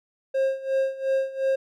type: tone with tremolo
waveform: triangle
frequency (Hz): 535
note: C5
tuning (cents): +38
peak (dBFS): -17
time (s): 0.34-1.56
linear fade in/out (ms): 10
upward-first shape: sine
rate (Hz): 2.8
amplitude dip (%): 85
effects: none